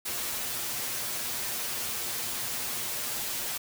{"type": "noise with comb filter", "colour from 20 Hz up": "white", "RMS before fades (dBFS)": -33, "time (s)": [0.05, 3.58], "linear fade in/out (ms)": 10, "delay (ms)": 8.4, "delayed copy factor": 0.75, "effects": []}